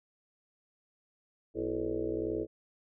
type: harmonic tone with a mistuned harmonic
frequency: 61.7 Hz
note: B1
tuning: 1 cent flat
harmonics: 1 / 2 / 4 / 5 / 6 / 7 / 8 / 9 / 10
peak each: -45 / -46 / -45 / -35 / -43 / -35 / -41 / -43 / -47 dBFS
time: 1.54-2.47 s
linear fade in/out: 50 ms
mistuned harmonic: 5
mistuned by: +120 cents
effects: none